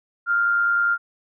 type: tone with amplitude modulation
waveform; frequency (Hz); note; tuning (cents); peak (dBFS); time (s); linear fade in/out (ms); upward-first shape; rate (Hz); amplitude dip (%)
sine; 1396.9; F6; 0; -15; 0.26-0.98; 50; sine; 110; 40
effects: none